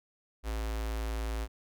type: tone with notch filter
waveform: square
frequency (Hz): 55.1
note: A1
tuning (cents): +3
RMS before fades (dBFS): -34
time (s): 0.43-1.48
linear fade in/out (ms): 50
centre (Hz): 130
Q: 0.57
effects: none